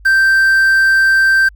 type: tone with quantisation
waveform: triangle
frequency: 1565 Hz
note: G6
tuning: 3 cents flat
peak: -6 dBFS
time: 0.05-1.49 s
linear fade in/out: 10 ms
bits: 6
effects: added 50 Hz sine -37 dBFS peak until 1.55 s